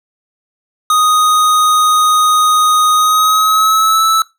square tone with pitch glide, 1244.5 to 1310.9 Hz, D#6 to E6, 0 to -10 cents, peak -9 dBFS, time 0.9-4.22 s, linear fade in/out 2 ms, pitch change +90 cents, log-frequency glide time 2.95-4.04 s, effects noise-tail reverb RT60 0.2 s tail -19 dB re dry

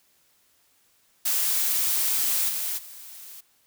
blue noise with level steps, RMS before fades -24 / -29 / -43 dBFS, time 1.25-3.41 s, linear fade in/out 10 ms, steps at 2.48 / 2.77 s, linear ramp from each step 20 ms, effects white hiss -64 dBFS RMS until 3.66 s

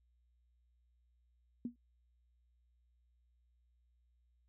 sine tone with exponential decay, 239.8 Hz, A#3, 49 cents sharp, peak -33 dBFS, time 1.65-1.76 s, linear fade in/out 2 ms, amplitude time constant 23 ms, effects added 60 Hz sine -70 dBFS peak until 4.48 s

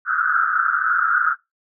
pink band-pass noise, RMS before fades -19 dBFS, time 0.05-1.36 s, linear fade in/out 50 ms, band 1300 to 1500 Hz, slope 96 dB/octave, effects noise-tail reverb RT60 0.2 s tail -23 dB re dry

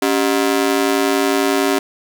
sawtooth ring-modulated tone, 335.5 Hz, E4, 31 cents sharp, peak -7 dBFS, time 0.02-1.79 s, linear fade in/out 5 ms, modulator 55.5 Hz, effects none

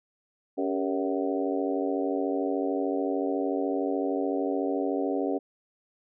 harmonic tone with a mistuned harmonic, 93.6 Hz, F#2, 20 cents sharp, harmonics 3 / 4 / 5 / 6 / 7 / 8, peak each -29 / -31 / -33 / -35 / -36 / -37 dBFS, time 0.57-5.39 s, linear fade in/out 20 ms, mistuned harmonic 4, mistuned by +77 cents, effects none

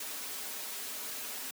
white noise with comb filter, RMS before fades -40 dBFS, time 0-1.51 s, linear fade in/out 5 ms, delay 5.8 ms, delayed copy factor -0.7, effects high-pass 200 Hz 12 dB/octave

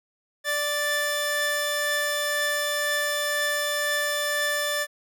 sawtooth tone pair together, 587 / 1759 Hz, D5 / A6, -1 / -1 cents, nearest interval octave + perfect fifth, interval 1900 cents, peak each -24 / -22 dBFS, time 0.44-4.87 s, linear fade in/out 50 ms, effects none

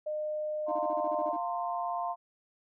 sine tone, 609 Hz, D#5, 37 cents flat, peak -31 dBFS, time 0.06-1.32 s, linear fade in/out 10 ms
sine chord, F suspended fourth, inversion none, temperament equal with one note detuned, 698.5 / 910 / 1046.5 Hz, F5 / Bb5 / C6, 0 / -42 / 0 cents, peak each -33 / -37 / -36 dBFS, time 0.66-2.16 s, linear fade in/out 50 ms
triangle tone bursts, 311.1 Hz, D#4, in tune, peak -36 dBFS, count 10, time 0.68-1.366 s, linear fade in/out 5 ms, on 38 ms, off 34 ms
effects none

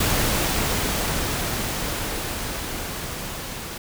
pink noise with level ramp, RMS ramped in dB -21 to -33 dBFS, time 0-3.78 s, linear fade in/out 5 ms, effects none

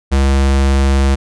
square tone, 68 Hz, C#2, 33 cents flat, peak -10 dBFS, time 0.11-1.16 s, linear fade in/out 20 ms, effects resampled to 22050 Hz

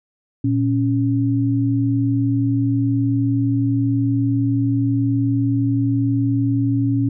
sine tone pair together, 116.26 / 277.2 Hz, A#2 / C#4, -4 / 0 cents, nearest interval octave + minor third, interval 1504 cents, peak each -18 dBFS, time 0.44-7.09 s, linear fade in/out 5 ms, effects none

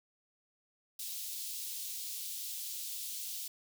white high-pass noise, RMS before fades -41 dBFS, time 0.99-3.48 s, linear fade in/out 5 ms, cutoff 3200 Hz, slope 24 dB/octave, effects none

